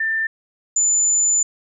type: tone pair in turn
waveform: sine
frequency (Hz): 1786 / 7031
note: A6 / A8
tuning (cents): +25 / -2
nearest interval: 2 octaves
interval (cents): 2373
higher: second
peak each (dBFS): -18 / -14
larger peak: second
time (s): 0-0.27 / 0.76-1.43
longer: second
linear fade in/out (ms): 5
effects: none